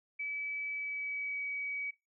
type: tone with pitch glide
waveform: sine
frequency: 2295 to 2270 Hz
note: D7 to C#7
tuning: -40 to +41 cents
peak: -35 dBFS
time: 0.19-1.91 s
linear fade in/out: 10 ms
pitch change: -19 cents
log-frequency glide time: 0.73-1.42 s
effects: noise-tail reverb RT60 0.2 s tail -17 dB re dry